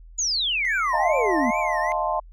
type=exponential sweep; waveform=sine; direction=down; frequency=7010 to 220 Hz; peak=-21 dBFS; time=0.18-1.51 s; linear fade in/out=10 ms
type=tone with vibrato; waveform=triangle; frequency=2055 Hz; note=C7; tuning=32 cents flat; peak=-26 dBFS; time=0.65-1.92 s; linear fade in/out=0 ms; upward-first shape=triangle; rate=2.4 Hz; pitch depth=260 cents each way
type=chord; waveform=sine; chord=F dominant seventh; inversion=third; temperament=equal; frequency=622.3 / 698.5 / 880 / 1046.5 Hz; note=Eb5 / F5 / A5 / C6; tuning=0 / 0 / 0 / 0 cents; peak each=-27 dBFS; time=0.93-2.2 s; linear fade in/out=5 ms
effects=added 41 Hz sine -42 dBFS peak until 2.32 s